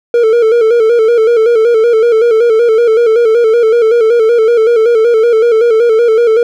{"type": "tone with vibrato", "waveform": "triangle", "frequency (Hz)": 457.6, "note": "A#4", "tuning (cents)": -32, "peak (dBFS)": -3, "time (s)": [0.14, 6.43], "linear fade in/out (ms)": 2, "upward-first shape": "square", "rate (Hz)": 5.3, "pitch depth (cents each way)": 64, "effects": []}